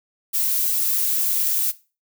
violet noise, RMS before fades -21 dBFS, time 0.33-1.72 s, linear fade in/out 20 ms, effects noise-tail reverb RT60 0.3 s tail -17 dB re dry

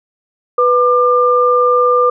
sine tone pair together, 493.9 / 1197.3 Hz, B4 / D6, 0 / +33 cents, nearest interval octave + minor third, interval 1533 cents, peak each -11 dBFS, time 0.58-2.1 s, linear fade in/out 5 ms, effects none

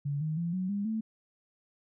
sine tone with pitch steps, 142.9 / 155.83 / 169.94 / 185.32 / 202.1 / 220.4 Hz, D3 / D#3 / F3 / F#3 / G#3 / A3, -47 / +3 / -47 / +3 / -47 / +3 cents, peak -29 dBFS, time 0.05-1.01 s, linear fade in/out 10 ms, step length 160 ms, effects none

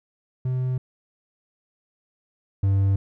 triangle tone pair in turn, 128 / 97.84 Hz, C3 / G2, -38 / -3 cents, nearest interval perfect fourth, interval 465 cents, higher first, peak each -20 / -15 dBFS, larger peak second, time 0.45-0.78 / 2.63-2.96 s, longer neither, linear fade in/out 5 ms, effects none

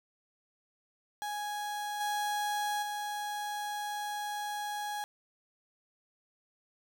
35% pulse tone with level steps, 830.6 Hz, G#5, in tune, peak -33 / -29 / -33 dBFS, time 1.22-5.04 s, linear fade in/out 0 ms, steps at 2 / 2.82 s, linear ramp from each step 10 ms, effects none

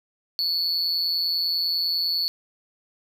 triangle tone with amplitude modulation, 4435 Hz, C#8, in tune, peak -17 dBFS, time 0.39-2.28 s, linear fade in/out 0 ms, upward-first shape sine, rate 170 Hz, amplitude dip 80%, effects none

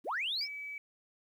sine linear sweep, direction up, 174.61 to 5510 Hz, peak -31 dBFS, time 0.04-0.48 s, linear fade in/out 50 ms
sine tone, 2290 Hz, D7, 44 cents flat, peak -39 dBFS, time 0.41-0.78 s, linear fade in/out 2 ms
effects tanh soft clip ceiling -27 dBFS + 11-bit

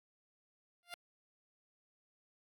10% pulse tone with exponential growth, 698.5 Hz, F5, in tune, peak -32 dBFS, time 0.83-0.94 s, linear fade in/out 0 ms, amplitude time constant 22 ms, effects AAC 64 kbps

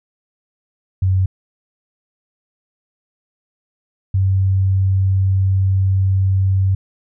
sine tone pair in turn, 94.1 / 95.74 Hz, F#2 / G2, +30 / -40 cents, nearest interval unison, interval 30 cents, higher second, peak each -12 dBFS, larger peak neither, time 1.02-1.26 / 4.14-6.75 s, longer second, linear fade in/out 5 ms, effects none

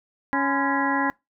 harmonic tone with a mistuned harmonic, 277.2 Hz, C#4, in tune, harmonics 1 / 2 / 3 / 4 / 5 / 6 / 7, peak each -25 / -33 / -27 / -27 / -34 / -28 / -30 dBFS, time 0.33-1.1 s, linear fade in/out 0 ms, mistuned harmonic 4, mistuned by -140 cents, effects noise-tail reverb RT60 0.2 s tail -24 dB re dry

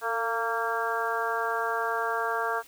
harmonic tone with a mistuned harmonic, 229.9 Hz, A#3, 24 cents flat, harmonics 2 / 3 / 4 / 5 / 6 / 7, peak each -33 / -33 / -33 / -33 / -33 / -33 dBFS, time 0.01-2.63 s, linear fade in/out 50 ms, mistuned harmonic 2, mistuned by -30 cents, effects white hiss -53 dBFS RMS until 2.67 s

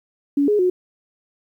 sine tone with pitch steps, 284 / 417 / 364.1 Hz, C#4 / G#4 / F#4, +42 / +7 / -28 cents, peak -14 dBFS, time 0.37-0.7 s, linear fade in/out 5 ms, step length 110 ms, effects 9-bit

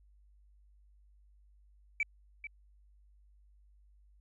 sine tone with echo, 2306 Hz, D7, 32 cents flat, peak -27 dBFS, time 2-2.03 s, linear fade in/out 2 ms, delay 440 ms, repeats 1, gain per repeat -12 dB, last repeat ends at 2.47 s, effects tanh soft clip ceiling -24 dBFS + added 50 Hz sine -60 dBFS peak until 4.2 s

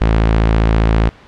sawtooth tone, 55 Hz, A1, in tune, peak -6 dBFS, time 0.01-1.09 s, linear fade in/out 0 ms, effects pink hiss -42 dBFS RMS until 1.27 s + low-pass 3000 Hz 12 dB/octave

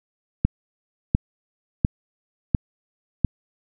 click train, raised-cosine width 5 ms, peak -4 dBFS, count 5, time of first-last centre 0.45-3.247 s, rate 1.43 Hz, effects none

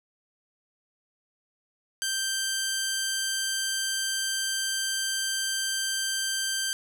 10% pulse tone, 1568 Hz, G6, in tune, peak -18 dBFS, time 2.02-6.73 s, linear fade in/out 0 ms, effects none

